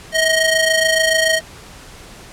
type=ring-modulated tone; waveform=sawtooth; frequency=1259 Hz; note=D#6; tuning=20 cents sharp; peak=-6 dBFS; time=0.12-1.41 s; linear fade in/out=50 ms; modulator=616 Hz; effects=pink hiss -39 dBFS RMS until 2.32 s + low-pass 10000 Hz 12 dB/octave